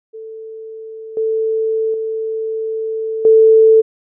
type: tone with level steps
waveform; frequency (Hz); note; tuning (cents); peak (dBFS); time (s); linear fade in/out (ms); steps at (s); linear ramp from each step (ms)
sine; 442.6; A4; +10; -28 / -14 / -18 / -5; 0.13-3.82; 20; 1.17 / 1.94 / 3.25; 2
effects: none